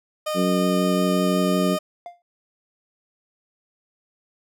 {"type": "tone with vibrato", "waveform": "30% pulse", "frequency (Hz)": 612, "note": "D#5", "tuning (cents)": -29, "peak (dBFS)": -21, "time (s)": [0.26, 1.79], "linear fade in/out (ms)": 10, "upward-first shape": "triangle", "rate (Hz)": 5.5, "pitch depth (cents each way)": 9}
{"type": "harmonic tone", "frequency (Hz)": 92, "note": "F#2", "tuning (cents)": -9, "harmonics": [2, 3, 4, 5], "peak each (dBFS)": [-21, -25, -27, -29], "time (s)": [0.34, 1.78], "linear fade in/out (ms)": 50}
{"type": "tone with exponential decay", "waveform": "triangle", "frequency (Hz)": 699, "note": "F5", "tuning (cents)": 1, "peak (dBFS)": -28, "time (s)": [2.06, 2.22], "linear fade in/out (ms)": 1, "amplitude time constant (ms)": 34}
{"effects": []}